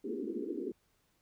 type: band-pass noise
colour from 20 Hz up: white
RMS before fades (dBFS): -38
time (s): 0.04-0.72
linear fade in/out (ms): 5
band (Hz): 220 to 440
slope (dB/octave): 96
effects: pink hiss -74 dBFS RMS until 1.21 s